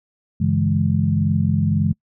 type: tone cluster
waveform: sine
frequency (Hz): 96.8 / 142.4 / 164.3 / 208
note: G2 / C#3 / E3 / G#3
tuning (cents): -21 / +47 / -5 / +3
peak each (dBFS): -21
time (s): 0.4-1.93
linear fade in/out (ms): 10
effects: noise-tail reverb RT60 0.1 s tail -26 dB re dry